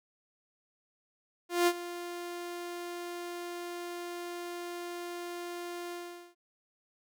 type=tone with ADSR envelope; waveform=sawtooth; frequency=349.2 Hz; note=F4; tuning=in tune; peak=-18 dBFS; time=1.49-6.35 s; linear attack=180 ms; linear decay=56 ms; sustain=-16 dB; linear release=430 ms; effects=none